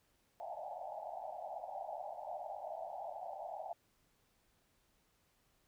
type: band-pass noise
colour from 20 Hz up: pink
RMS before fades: -45 dBFS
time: 0.4-3.73 s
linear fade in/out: 0 ms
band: 600 to 860 Hz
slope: 96 dB/octave
effects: pink hiss -75 dBFS RMS until 5.67 s